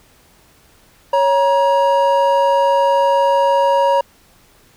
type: tone pair together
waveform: triangle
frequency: 554.4 / 948.4 Hz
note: C#5 / A#5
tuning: 0 / +30 cents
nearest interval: major sixth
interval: 930 cents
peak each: -12 dBFS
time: 1.13-4.01 s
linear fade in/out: 5 ms
effects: pink hiss -51 dBFS RMS until 4.76 s